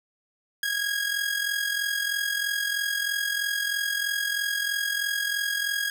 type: tone with amplitude modulation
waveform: sawtooth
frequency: 1643 Hz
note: G#6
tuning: 19 cents flat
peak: -19 dBFS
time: 0.63-5.9 s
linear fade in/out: 2 ms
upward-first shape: sine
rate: 43.1 Hz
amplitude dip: 60%
effects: none